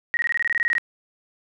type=tone bursts; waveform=sine; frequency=1887 Hz; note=A#6; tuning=21 cents sharp; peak=-18 dBFS; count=13; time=0.14-0.782 s; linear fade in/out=0 ms; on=30 ms; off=21 ms; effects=none